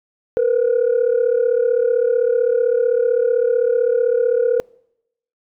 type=tone pair together; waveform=sine; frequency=463.5 / 499.2 Hz; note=A#4 / B4; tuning=-10 / +19 cents; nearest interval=minor second; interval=129 cents; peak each=-15 dBFS; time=0.37-4.6 s; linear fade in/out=0 ms; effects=noise-tail reverb RT60 0.8 s tail -26 dB re dry + tanh soft clip ceiling -9 dBFS